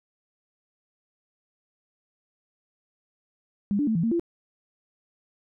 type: tone with pitch steps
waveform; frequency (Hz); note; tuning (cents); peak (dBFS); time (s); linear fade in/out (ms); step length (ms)
sine; 202.4 / 291.3 / 221.4 / 166.8 / 228.6 / 340.4; G#3 / D4 / A3 / E3 / A#3 / F4; -44 / -14 / +11 / +21 / -34 / -44; -21; 3.71-4.196; 0; 81
effects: none